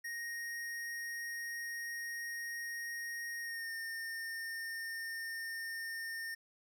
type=tone with pitch glide; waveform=square; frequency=1867 to 1820.1 Hz; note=A#6 to A#6; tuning=+2 to -42 cents; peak=-40 dBFS; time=0.04-6.35 s; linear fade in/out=10 ms; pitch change=-44 cents; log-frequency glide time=3.41-3.73 s; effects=none